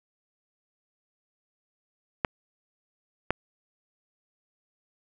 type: clicks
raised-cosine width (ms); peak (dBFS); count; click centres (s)
0.5; -8; 2; 2.248 / 3.306
effects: none